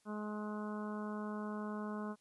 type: harmonic tone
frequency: 210.9 Hz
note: G#3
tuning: 27 cents sharp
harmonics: 1 / 2 / 3 / 4 / 5 / 6 / 7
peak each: -40 / -47 / -50 / -53 / -49 / -52 / -54 dBFS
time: 0.05-2.16 s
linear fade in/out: 50 ms
effects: white hiss -74 dBFS RMS until 2.2 s + resampled to 24000 Hz